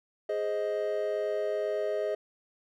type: chord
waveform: triangle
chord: Ab major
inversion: none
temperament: equal with one note detuned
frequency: 415.3 / 523.3 / 625.5 Hz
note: Ab4 / C5 / Eb5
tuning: 0 / 0 / +9 cents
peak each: -30 / -34 / -29 dBFS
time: 0.29-2.15 s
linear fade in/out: 5 ms
effects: none